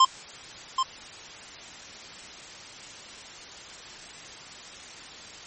square tone with echo, 1048 Hz, C6, 2 cents sharp, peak -14 dBFS, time 0-0.05 s, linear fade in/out 5 ms, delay 780 ms, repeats 1, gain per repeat -8 dB, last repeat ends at 0.83 s, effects white hiss -43 dBFS RMS until 5.46 s + MP3 32 kbps

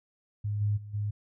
sine tone with level steps, 103.83 Hz, G#2, in tune, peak -28 / -24 / -40 / -28 dBFS, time 0.44-1.11 s, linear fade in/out 10 ms, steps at 0.6 / 0.76 / 0.93 s, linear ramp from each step 20 ms, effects none

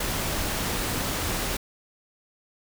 pink noise, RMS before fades -28 dBFS, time 0-1.57 s, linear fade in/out 5 ms, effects none

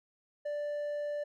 sine tone with hard clipping, 587.3 Hz, D5, in tune, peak -34 dBFS, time 0.45-1.24 s, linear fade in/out 10 ms, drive 3 dB, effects none

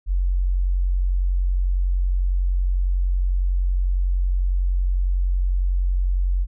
sine tone, 45.45 Hz, F#1, 30 cents flat, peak -17 dBFS, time 0.06-6.47 s, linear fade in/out 50 ms, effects none

